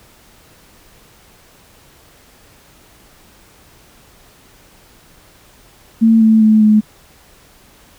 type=tone with pitch steps; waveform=sine; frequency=225.2 / 220.6 / 216.8 / 213.6 Hz; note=A3 / A3 / A3 / G#3; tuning=+40 / +5 / -25 / +49 cents; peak=-6 dBFS; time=6.01-6.81 s; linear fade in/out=20 ms; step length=200 ms; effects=pink hiss -47 dBFS RMS until 7.98 s